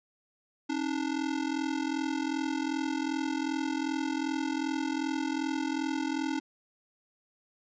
square ring-modulated tone, 293.7 Hz, D4, in tune, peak -27 dBFS, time 0.69-6.4 s, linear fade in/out 10 ms, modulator 21.3 Hz, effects resampled to 16000 Hz

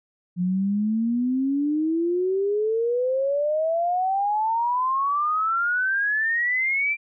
sine exponential sweep, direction up, 175.3 to 2372 Hz, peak -20 dBFS, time 0.36-6.97 s, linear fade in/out 50 ms, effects none

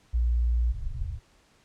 sine tone, 59 Hz, A#1, 22 cents sharp, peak -21 dBFS, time 0.13-0.73 s, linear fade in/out 20 ms
pink low-pass noise, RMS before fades -32 dBFS, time 0.7-1.2 s, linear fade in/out 50 ms, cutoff 120 Hz, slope 48 dB/octave
effects pink hiss -62 dBFS RMS until 1.64 s + low-pass 8000 Hz 12 dB/octave

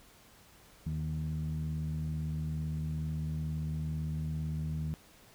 sawtooth tone with low-pass filter, 77.78 Hz, D#2, in tune, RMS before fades -35 dBFS, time 0.86-4.94 s, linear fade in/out 0 ms, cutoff 180 Hz, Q 9, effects pink hiss -59 dBFS RMS until 5.34 s

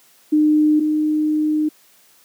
sine tone pair in turn, 304 / 305.9 Hz, D#4 / D#4, -40 / -29 cents, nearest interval unison, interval 11 cents, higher second, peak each -11 / -15 dBFS, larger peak first, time 0.32-0.8 / 0.8-1.69 s, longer second, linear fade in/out 10 ms, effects white hiss -53 dBFS RMS until 2.24 s + high-pass 150 Hz 12 dB/octave

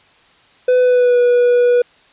triangle tone with pitch glide, 502 to 487.1 Hz, B4 to B4, +28 to -24 cents, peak -7 dBFS, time 0.68-1.82 s, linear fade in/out 5 ms, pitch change -52 cents, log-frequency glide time 0.79-1.19 s, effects white hiss -50 dBFS RMS until 2.12 s + resampled to 8000 Hz

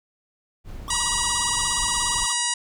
brown noise, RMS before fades -36 dBFS, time 0.64-2.28 s, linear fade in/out 50 ms
square tone with vibrato, 1043 Hz, C6, 6 cents flat, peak -32 dBFS, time 0.88-2.33 s, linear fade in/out 0 ms, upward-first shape triangle, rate 17 Hz, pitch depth 280 cents each way
harmonic tone, 961 Hz, B5, 48 cents flat, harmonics 1 / 2 / 3 / 4 / 5 / 6 / 7 / 8 / 9 / 10, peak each -31 / -31 / -31 / -31 / -31 / -31 / -31 / -31 / -31 / -31 dBFS, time 0.9-2.54 s, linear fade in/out 5 ms
effects none

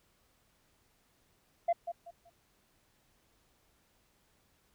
sine tone with echo, 685 Hz, F5, 34 cents flat, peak -23 dBFS, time 1.68-1.73 s, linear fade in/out 10 ms, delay 190 ms, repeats 3, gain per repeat -11 dB, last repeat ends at 2.3 s, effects tanh soft clip ceiling -23 dBFS + pink hiss -71 dBFS RMS until 4.74 s

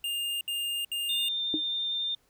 square tone bursts, 2813 Hz, F7, 12 cents sharp, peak -30 dBFS, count 3, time 0.04-1.286 s, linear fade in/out 2 ms, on 370 ms, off 68 ms
sine tone with vibrato, 3609 Hz, A7, 43 cents sharp, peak -28 dBFS, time 1.09-2.15 s, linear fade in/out 5 ms, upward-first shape triangle, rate 11 Hz, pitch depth 10 cents each way
sine tone with exponential decay, 310 Hz, D#4, 6 cents flat, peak -23 dBFS, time 1.54-1.63 s, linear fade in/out 1 ms, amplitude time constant 19 ms
effects pink hiss -68 dBFS RMS until 2.29 s

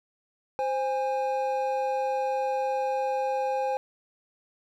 triangle tone pair together, 523.3 / 819.7 Hz, C5 / G#5, 0 / -23 cents, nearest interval minor sixth, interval 777 cents, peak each -26 dBFS, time 0.59-3.77 s, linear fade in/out 0 ms, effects none

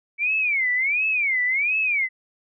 sine tone with vibrato, 2265 Hz, C#7, 37 cents sharp, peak -19 dBFS, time 0.18-2.09 s, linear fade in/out 50 ms, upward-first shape sine, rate 1.4 Hz, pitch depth 240 cents each way, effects none

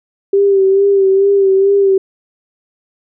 sine tone with vibrato, 392 Hz, G4, in tune, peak -7 dBFS, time 0.33-1.98 s, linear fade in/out 5 ms, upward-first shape sine, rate 2.3 Hz, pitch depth 39 cents each way, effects none

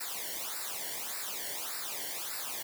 white noise with flanger, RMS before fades -38 dBFS, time 0-2.63 s, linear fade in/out 10 ms, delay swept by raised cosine 0.31 to 0.81 ms, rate 1.7 Hz, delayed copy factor -0.85, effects none

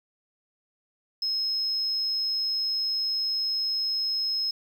triangle tone, 5160 Hz, E8, 38 cents flat, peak -22 dBFS, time 1.22-4.51 s, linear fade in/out 5 ms, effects tanh soft clip ceiling -22 dBFS + 9-bit

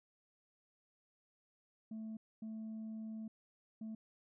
sine tone bursts at uneven times, 220 Hz, A3, in tune, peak -40 dBFS, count 3, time 1.91-2.17 / 2.42-3.28 / 3.81-3.95 s, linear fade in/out 5 ms, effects tanh soft clip ceiling -41 dBFS

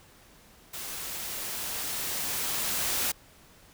white noise with level ramp, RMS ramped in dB -38 to -28 dBFS, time 0.73-3.12 s, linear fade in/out 10 ms, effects pink hiss -56 dBFS RMS until 3.73 s

